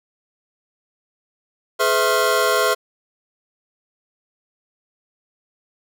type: tone cluster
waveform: square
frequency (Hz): 423.1 / 505 / 658 / 1068 / 1392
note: G#4 / B4 / E5 / C6 / F6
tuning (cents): +32 / +39 / -3 / +35 / -6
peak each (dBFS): -23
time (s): 1.79-2.75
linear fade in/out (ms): 20
effects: none